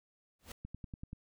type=noise with exponential growth; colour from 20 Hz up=pink; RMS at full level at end=-42 dBFS; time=0.39-0.52 s; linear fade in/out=5 ms; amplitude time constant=28 ms
type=click train; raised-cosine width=5 ms; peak=-31 dBFS; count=6; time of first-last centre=0.65-1.131 s; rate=10.4 Hz
effects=none